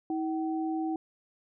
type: tone pair together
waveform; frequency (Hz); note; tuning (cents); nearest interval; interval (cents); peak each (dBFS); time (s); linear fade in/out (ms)
sine; 320.8 / 763; E4 / G5; -47 / -47; octave + minor third; 1500; -29 / -36; 0.1-0.96; 2
effects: none